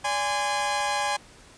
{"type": "tone cluster", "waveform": "sawtooth", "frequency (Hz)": [579, 823, 1030], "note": ["D5", "G#5", "C6"], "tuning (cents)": [-25, -16, -28], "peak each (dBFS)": [-29, -22, -27], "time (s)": [0.04, 1.17], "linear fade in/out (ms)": 10, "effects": ["pink hiss -51 dBFS RMS until 1.57 s", "resampled to 22050 Hz"]}